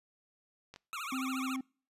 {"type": "clicks", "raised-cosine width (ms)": 0.2, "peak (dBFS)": -31, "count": 2, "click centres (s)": [0.74, 0.761]}
{"type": "tone with vibrato", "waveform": "25% pulse", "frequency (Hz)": 1236, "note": "D#6", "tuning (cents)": -12, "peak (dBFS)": -34, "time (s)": [0.93, 1.56], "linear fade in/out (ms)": 0, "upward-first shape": "triangle", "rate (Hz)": 14, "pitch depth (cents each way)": 260}
{"type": "tone", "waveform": "triangle", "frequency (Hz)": 261.6, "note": "C4", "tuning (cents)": 0, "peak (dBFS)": -32, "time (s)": [1.12, 1.61], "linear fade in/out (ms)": 5}
{"effects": ["noise-tail reverb RT60 0.4 s tail -26 dB re dry", "resampled to 32000 Hz"]}